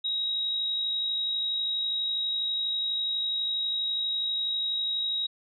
sine tone with amplitude modulation, 3811 Hz, A#7, 38 cents sharp, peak -25 dBFS, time 0.04-5.27 s, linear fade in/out 10 ms, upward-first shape sine, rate 52.2 Hz, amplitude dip 25%, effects none

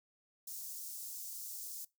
white high-pass noise, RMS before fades -45 dBFS, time 0.47-1.85 s, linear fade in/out 5 ms, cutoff 5500 Hz, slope 24 dB/octave, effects noise-tail reverb RT60 0.2 s tail -21 dB re dry

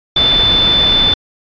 sine tone in noise, 3520 Hz, A7, in tune, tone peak -9 dBFS, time 0.16-1.14 s, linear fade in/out 5 ms, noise pink, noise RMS -18 dBFS, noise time 0.16-1.14 s, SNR +6 dB, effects resampled to 11025 Hz

